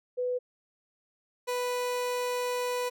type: tone pair in turn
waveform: sine / 30% pulse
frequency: 497.2 / 493.8 Hz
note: B4 / B4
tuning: +12 / 0 cents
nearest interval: unison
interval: 12 cents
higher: first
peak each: -27 / -26 dBFS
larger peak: second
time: 0.17-0.39 / 1.47-2.9 s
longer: second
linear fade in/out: 20 ms
effects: none